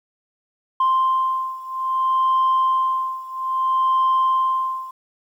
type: beating tone pair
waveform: sine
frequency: 1046.5 / 1047.11 Hz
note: C6 / C6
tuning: 0 / +1 cents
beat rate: 0.61 Hz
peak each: -18 / -20 dBFS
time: 0.8-4.91 s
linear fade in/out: 5 ms
effects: tanh soft clip ceiling -12 dBFS + 9-bit